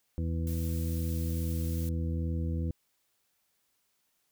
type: harmonic tone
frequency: 82.41 Hz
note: E2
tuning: in tune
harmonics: 1 / 2 / 3 / 4 / 6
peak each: -30 / -36 / -40 / -42 / -46 dBFS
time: 0.18-2.71 s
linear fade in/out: 0 ms
type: noise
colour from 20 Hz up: blue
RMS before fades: -46 dBFS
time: 0.47-1.89 s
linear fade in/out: 0 ms
effects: white hiss -75 dBFS RMS until 4.31 s